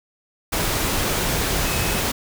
sine tone in noise, 2566 Hz, E7, 47 cents flat, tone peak -32 dBFS, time 1.65-2 s, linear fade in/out 10 ms, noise pink, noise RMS -22 dBFS, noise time 0.52-2.12 s, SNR -13 dB, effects none

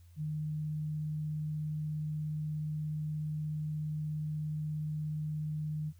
sine tone, 152.8 Hz, D#3, 31 cents flat, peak -33 dBFS, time 0.16-5.93 s, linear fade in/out 50 ms, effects added 86 Hz sine -54 dBFS peak until 5.99 s + white hiss -71 dBFS RMS until 5.99 s

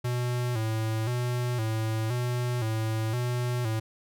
square tone with vibrato, 116.54 Hz, A#2, in tune, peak -27 dBFS, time 0.04-3.8 s, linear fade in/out 10 ms, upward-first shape square, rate 0.97 Hz, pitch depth 91 cents each way, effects none

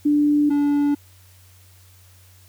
sine / triangle tone pair in turn, 294 / 288.6 Hz, D4 / D4, +2 / -30 cents, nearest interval unison, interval 32 cents, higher first, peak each -14 dBFS, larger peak neither, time 0.05-0.5 / 0.5-0.95 s, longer neither, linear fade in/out 10 ms, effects added 92 Hz sine -49 dBFS peak until 2.48 s + white hiss -54 dBFS RMS until 2.48 s

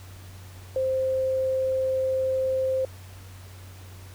sine tone, 524 Hz, C5, 2 cents sharp, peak -22 dBFS, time 0.76-2.85 s, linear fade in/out 2 ms, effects added 93 Hz sine -42 dBFS peak until 4.14 s + pink hiss -50 dBFS RMS until 4.14 s

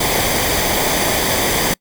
pink noise with comb filter, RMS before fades -17 dBFS, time 0-1.74 s, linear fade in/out 5 ms, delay 0.73 ms, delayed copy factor -0.55, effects noise-tail reverb RT60 0.1 s tail -26 dB re dry

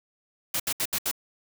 white noise bursts, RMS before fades -27 dBFS, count 5, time 0.54-1.114 s, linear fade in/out 5 ms, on 58 ms, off 71 ms, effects none

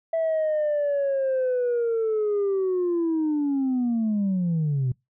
sine linear sweep, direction down, 659.3 to 122.8 Hz, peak -19 dBFS, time 0.13-4.92 s, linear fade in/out 5 ms, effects noise-tail reverb RT60 0.2 s tail -26 dB re dry + tanh soft clip ceiling -19 dBFS

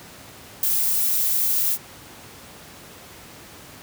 violet noise with ADSR envelope, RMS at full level -18 dBFS, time 0.63-1.78 s, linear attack 3 ms, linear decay 6 ms, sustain -3 dB, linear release 51 ms, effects pink hiss -43 dBFS RMS until 3.82 s + high-pass 80 Hz 12 dB/octave

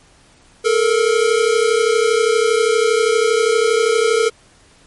square tone pair together, 433.7 / 466.2 Hz, A4 / A#4, -25 / 0 cents, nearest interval minor second, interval 125 cents, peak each -16 dBFS, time 0.64-4.3 s, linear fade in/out 20 ms, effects pink hiss -50 dBFS RMS until 4.86 s + MP3 48 kbps

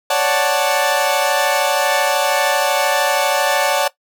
sawtooth chord, D major seventh, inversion third, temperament equal, 554.4 / 587.3 / 740 / 880 Hz, C#5 / D5 / F#5 / A5, 0 / 0 / 0 / 0 cents, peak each -16 dBFS, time 0.1-3.88 s, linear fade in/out 5 ms, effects noise-tail reverb RT60 0.1 s tail -17 dB re dry

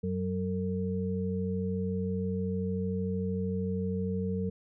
sine tone cluster, 93.9 / 187 / 453.2 Hz, F#2 / F#3 / A#4, +26 / +19 / -49 cents, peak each -35 / -31 / -35 dBFS, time 0.03-4.5 s, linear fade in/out 10 ms, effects none

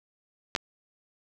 clicks, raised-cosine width 0.2 ms, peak -6 / -20 dBFS, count 2, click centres 0.551 / 0.562 s, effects none

